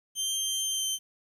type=tone with pitch glide; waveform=20% pulse; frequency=3149 to 3109 Hz; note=G7 to G7; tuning=+7 to -15 cents; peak=-22 dBFS; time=0.15-0.99 s; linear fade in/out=50 ms; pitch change=-22 cents; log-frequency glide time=0.7-0.85 s; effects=10-bit